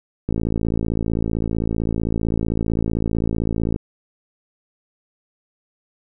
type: click train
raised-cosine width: 3 ms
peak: -9 dBFS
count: 194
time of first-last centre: 0.29-3.761 s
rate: 55.6 Hz
effects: none